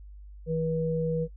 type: tone pair together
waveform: sine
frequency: 161.6 / 483.8 Hz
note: E3 / B4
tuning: -34 / -36 cents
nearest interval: octave + perfect fifth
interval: 1898 cents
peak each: -28 / -28 dBFS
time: 0.46-1.28 s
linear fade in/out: 50 ms
effects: noise-tail reverb RT60 0.1 s tail -18 dB re dry + added 50 Hz sine -43 dBFS peak until 1.36 s